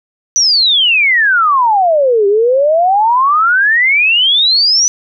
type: exponential two-way sweep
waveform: sine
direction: down then up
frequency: 6030 to 392 to 6030 Hz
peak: -7 dBFS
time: 0.36-4.88 s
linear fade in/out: 0 ms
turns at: 2.27 s
effects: none